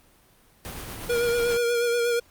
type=noise with tremolo; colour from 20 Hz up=pink; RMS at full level=-35 dBFS; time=0.65-1.57 s; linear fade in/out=0 ms; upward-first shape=sine; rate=8.3 Hz; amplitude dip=30%
type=tone with vibrato; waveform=square; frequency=474.8 Hz; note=A#4; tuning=32 cents sharp; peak=-22 dBFS; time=1.09-2.2 s; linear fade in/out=10 ms; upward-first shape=sine; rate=8.3 Hz; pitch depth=28 cents each way
effects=pink hiss -58 dBFS RMS until 2.3 s + Opus 32 kbps